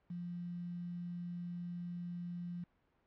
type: tone with quantisation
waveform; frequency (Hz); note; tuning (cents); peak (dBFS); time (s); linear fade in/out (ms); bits
sine; 174.61; F3; 0; -40; 0.1-2.64; 5; 10
effects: pink hiss -75 dBFS RMS until 3.06 s + low-pass 2000 Hz 12 dB/octave